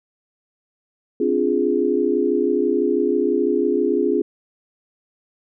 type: chord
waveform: sine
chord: D half-diminished seventh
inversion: third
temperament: equal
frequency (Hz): 261.6 / 293.7 / 349.2 / 415.3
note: C4 / D4 / F4 / Ab4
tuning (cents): 0 / 0 / 0 / 0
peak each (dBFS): -23 / -24 / -21 / -20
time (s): 1.2-4.22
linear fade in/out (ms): 5
effects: none